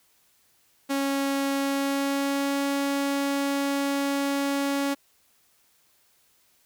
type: tone with pitch glide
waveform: sawtooth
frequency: 276 to 279.4 Hz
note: C#4 to C#4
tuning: -7 to +14 cents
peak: -20 dBFS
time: 0.89-4.95 s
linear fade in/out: 20 ms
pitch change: +21 cents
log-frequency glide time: 1.55-2.63 s
effects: white hiss -64 dBFS RMS until 6.65 s